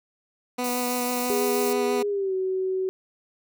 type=tone with vibrato; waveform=15% pulse; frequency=246.9 Hz; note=B3; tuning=in tune; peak=-19 dBFS; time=0.58-2.03 s; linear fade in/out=10 ms; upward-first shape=triangle; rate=6.1 Hz; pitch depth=14 cents each way
type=high-pass noise; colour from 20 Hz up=white; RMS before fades=-33 dBFS; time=0.64-1.73 s; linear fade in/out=2 ms; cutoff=4500 Hz; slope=48 dB/octave
type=tone with pitch glide; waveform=sine; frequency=410.4 to 376.3 Hz; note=G#4 to F#4; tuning=-21 to +29 cents; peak=-23 dBFS; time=1.3-2.89 s; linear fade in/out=0 ms; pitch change=-150 cents; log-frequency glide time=2.08-2.34 s
effects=none